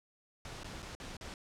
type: noise with dropouts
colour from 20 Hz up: pink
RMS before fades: -45 dBFS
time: 0.45-1.34 s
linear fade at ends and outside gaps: 1 ms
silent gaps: 0.634-0.644 / 0.822-0.827 / 0.951-1 / 1.168-1.21 s
effects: low-pass 7000 Hz 12 dB/octave